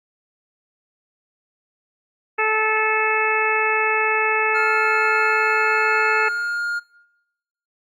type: harmonic tone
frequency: 435.6 Hz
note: A4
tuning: 17 cents flat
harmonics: 1 / 2 / 3 / 4 / 5 / 6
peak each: -24 / -24 / -24 / -24 / -24 / -24 dBFS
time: 2.38-6.29 s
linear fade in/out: 10 ms
type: tone with pitch glide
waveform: triangle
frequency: 1395 to 1416.1 Hz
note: F6 to F6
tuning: -2 to +24 cents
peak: -20 dBFS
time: 4.54-6.8 s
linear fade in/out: 20 ms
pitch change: +26 cents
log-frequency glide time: 4.86-5.9 s
effects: noise-tail reverb RT60 0.9 s tail -21 dB re dry + Opus 48 kbps